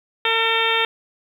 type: harmonic tone with a mistuned harmonic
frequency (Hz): 453.1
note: A#4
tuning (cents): -49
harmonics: 1 / 2 / 3 / 4 / 5 / 6 / 7 / 8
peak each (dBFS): -25 / -25 / -25 / -25 / -25 / -25 / -25 / -25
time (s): 0.25-0.85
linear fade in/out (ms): 2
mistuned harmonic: 6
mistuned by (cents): -25
effects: 8-bit